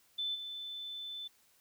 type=tone with level steps; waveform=sine; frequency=3520 Hz; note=A7; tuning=in tune; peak=-33 / -40 dBFS; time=0.18-1.28 s; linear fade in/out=10 ms; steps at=0.34 s; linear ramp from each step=20 ms; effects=white hiss -68 dBFS RMS until 1.6 s